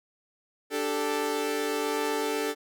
sawtooth chord, D suspended fourth, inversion none, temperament equal, 293.7 / 392 / 440 Hz, D4 / G4 / A4, 0 / 0 / 0 cents, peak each -29 / -30 / -25 dBFS, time 0.7-2.55 s, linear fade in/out 50 ms, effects none

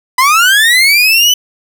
30% pulse linear sweep, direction up, 986 to 3026 Hz, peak -3 dBFS, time 0.18-1.34 s, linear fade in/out 5 ms, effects none

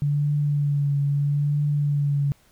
sine tone with vibrato, 144.2 Hz, D3, 31 cents flat, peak -19 dBFS, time 0.02-2.32 s, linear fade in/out 0 ms, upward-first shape triangle, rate 0.77 Hz, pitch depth 33 cents each way, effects pink hiss -59 dBFS RMS until 2.51 s

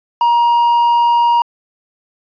triangle tone, 946 Hz, A#5, 25 cents sharp, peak -7 dBFS, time 0.21-1.42 s, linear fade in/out 2 ms, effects resampled to 11025 Hz

